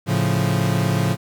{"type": "chord", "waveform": "40% pulse", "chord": "A augmented", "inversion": "none", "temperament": "equal", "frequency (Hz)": [110, 138.59, 174.61], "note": ["A2", "C#3", "E#3"], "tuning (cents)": [0, 0, 0], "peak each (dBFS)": -21, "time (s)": [0.06, 1.17], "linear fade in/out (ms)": 50, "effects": ["9-bit"]}